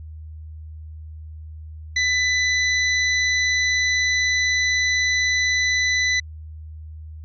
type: tone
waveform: sawtooth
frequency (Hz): 1996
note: B6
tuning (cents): +18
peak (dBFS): -14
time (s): 1.96-6.2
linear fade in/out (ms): 5
effects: added 78 Hz sine -34 dBFS peak until 7.24 s + resampled to 16000 Hz